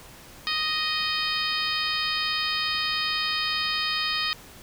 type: harmonic tone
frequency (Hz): 622.3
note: D#5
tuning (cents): 0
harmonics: 2 / 3 / 4 / 5 / 6 / 7 / 8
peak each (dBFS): -32 / -32 / -32 / -32 / -32 / -32 / -32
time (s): 0.47-4.33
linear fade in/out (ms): 0
effects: pink hiss -47 dBFS RMS until 4.62 s